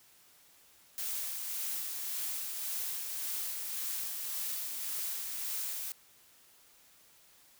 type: noise with tremolo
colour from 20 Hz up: blue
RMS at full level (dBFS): -36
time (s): 0.98-5.92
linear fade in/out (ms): 0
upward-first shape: sine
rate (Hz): 1.8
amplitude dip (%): 30
effects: white hiss -62 dBFS RMS until 7.59 s